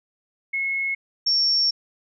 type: tone pair in turn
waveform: sine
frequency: 2178 / 5476 Hz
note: C#7 / F8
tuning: -31 / -35 cents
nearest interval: octave + major third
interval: 1596 cents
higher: second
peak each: -22 / -17 dBFS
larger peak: second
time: 0.53-0.95 / 1.26-1.71 s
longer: second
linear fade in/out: 10 ms
effects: none